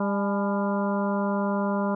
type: harmonic tone with a mistuned harmonic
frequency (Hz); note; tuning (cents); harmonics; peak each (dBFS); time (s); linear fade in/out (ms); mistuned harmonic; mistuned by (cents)
200; G3; +35; 1 / 2 / 3 / 4 / 5 / 6 / 7; -25 / -33 / -30 / -36 / -32 / -38 / -38; 0-1.95; 5; 4; +83
effects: none